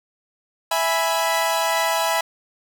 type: chord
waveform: sawtooth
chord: E major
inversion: none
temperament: equal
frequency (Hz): 659.3 / 830.6 / 987.8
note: E5 / G#5 / B5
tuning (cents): 0 / 0 / 0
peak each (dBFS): -19 / -21 / -19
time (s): 0.71-2.21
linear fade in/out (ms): 5
effects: none